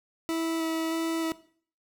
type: tone with vibrato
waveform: 40% pulse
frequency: 325.8 Hz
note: E4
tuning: 20 cents flat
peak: -26 dBFS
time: 0.29-1.32 s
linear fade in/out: 0 ms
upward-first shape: square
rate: 1.6 Hz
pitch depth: 9 cents each way
effects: noise-tail reverb RT60 0.5 s tail -17 dB re dry